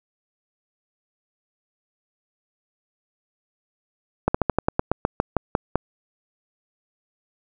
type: slowing click train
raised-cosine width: 1 ms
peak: -4 dBFS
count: 13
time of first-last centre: 4.28-5.756 s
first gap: 65 ms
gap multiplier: 1.11
effects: none